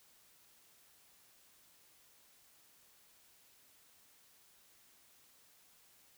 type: silence
effects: white hiss -66 dBFS RMS until 6.17 s